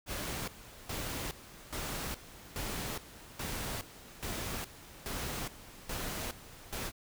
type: noise with tremolo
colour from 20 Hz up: pink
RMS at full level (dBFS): -38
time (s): 0.06-6.92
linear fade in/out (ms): 50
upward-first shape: square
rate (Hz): 1.2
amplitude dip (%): 80
effects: none